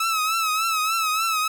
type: tone with vibrato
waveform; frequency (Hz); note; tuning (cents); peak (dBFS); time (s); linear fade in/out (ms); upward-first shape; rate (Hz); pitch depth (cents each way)
sawtooth; 1297; E6; -28; -17; 0-1.48; 5; triangle; 3.4; 78
effects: none